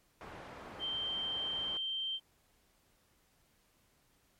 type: low-pass noise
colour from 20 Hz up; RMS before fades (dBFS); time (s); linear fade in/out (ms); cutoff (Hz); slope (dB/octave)
white; -49; 0.21-1.77; 0; 1200; 12
type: tone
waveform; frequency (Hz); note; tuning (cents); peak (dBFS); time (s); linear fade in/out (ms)
sine; 3136; G7; 0; -34; 0.79-2.2; 50
effects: pink hiss -71 dBFS RMS until 4.39 s + MP3 64 kbps